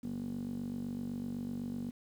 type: tone with band-pass filter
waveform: 15% pulse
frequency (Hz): 47.93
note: G1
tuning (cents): -38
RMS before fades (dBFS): -39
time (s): 0.03-1.91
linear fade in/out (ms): 10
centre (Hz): 250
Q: 8.1
effects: 10-bit